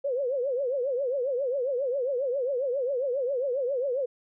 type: tone with vibrato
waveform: sine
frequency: 523.3 Hz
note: C5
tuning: in tune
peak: -25 dBFS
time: 0.04-4.06 s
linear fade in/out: 10 ms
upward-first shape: triangle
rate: 7.4 Hz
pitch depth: 190 cents each way
effects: none